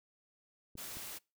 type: clicks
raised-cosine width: 3 ms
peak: -37 dBFS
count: 2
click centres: 0.754 / 0.97 s
type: noise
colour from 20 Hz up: white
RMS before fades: -45 dBFS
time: 0.77-1.19 s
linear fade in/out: 20 ms
effects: noise-tail reverb RT60 0.3 s tail -26 dB re dry